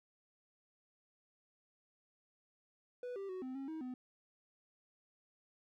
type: tone with pitch steps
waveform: triangle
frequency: 493.5 / 392.8 / 371.4 / 258.1 / 271.3 / 317.9 / 252.8 Hz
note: B4 / G4 / F#4 / C4 / C#4 / D#4 / B3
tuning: -1 / +4 / +7 / -23 / -37 / +37 / +41 cents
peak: -39 dBFS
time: 3.03-3.94 s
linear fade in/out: 2 ms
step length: 130 ms
effects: none